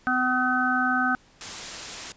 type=harmonic tone; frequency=253.3 Hz; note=B3; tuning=44 cents sharp; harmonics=1 / 3 / 5 / 6; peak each=-27 / -28 / -27 / -24 dBFS; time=0.07-1.15 s; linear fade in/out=0 ms
type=noise; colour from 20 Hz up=white; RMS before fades=-35 dBFS; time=1.41-2.12 s; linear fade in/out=0 ms
effects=pink hiss -57 dBFS RMS until 2.16 s + resampled to 16000 Hz